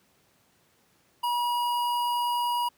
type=tone with notch filter; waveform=square; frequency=963 Hz; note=B5; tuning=44 cents flat; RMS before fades=-27 dBFS; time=1.23-2.69 s; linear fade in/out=10 ms; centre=7100 Hz; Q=1.1; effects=pink hiss -65 dBFS RMS until 2.77 s + high-pass 100 Hz 12 dB/octave